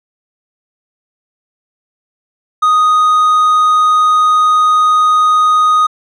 triangle tone, 1244.5 Hz, D#6, in tune, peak -5 dBFS, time 2.62-5.87 s, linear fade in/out 10 ms, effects resampled to 24000 Hz

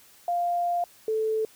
sine tone pair in turn, 698.5 / 438.3 Hz, F5 / A4, 0 / -7 cents, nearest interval minor sixth, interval 807 cents, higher first, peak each -23 dBFS, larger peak neither, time 0.28-0.84 / 1.08-1.45 s, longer first, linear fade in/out 2 ms, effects white hiss -55 dBFS RMS until 1.55 s

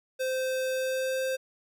square tone with pitch glide, 519 to 524.1 Hz, C5 to C5, -14 to +3 cents, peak -28 dBFS, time 0.19-1.37 s, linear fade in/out 20 ms, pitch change +17 cents, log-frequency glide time 0.72-1.24 s, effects none

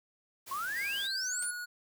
white noise, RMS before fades -46 dBFS, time 0.46-1.08 s, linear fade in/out 20 ms
sine exponential sweep, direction up, 1048 to 10490 Hz, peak -33 dBFS, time 0.51-1.51 s, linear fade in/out 5 ms
square tone with pitch glide, 1614 to 1454.6 Hz, G#6 to F#6, -50 to -30 cents, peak -38 dBFS, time 0.75-1.66 s, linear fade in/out 20 ms, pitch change -180 cents, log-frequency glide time 0.99-1.42 s
white noise with exponential decay, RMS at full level -42 dBFS, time 1.42-1.52 s, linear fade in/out 5 ms, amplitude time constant 20 ms
effects none

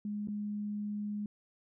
sine tone with dropouts, 207.7 Hz, G#3, in tune, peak -34 dBFS, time 0.05-1.26 s, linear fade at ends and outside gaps 2 ms, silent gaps 0.274-0.284 s, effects none

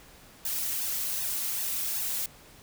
blue noise with flanger, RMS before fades -31 dBFS, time 0.45-2.26 s, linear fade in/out 2 ms, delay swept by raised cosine 1.1 to 3.6 ms, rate 2.6 Hz, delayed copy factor +0.9, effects pink hiss -53 dBFS RMS until 2.62 s

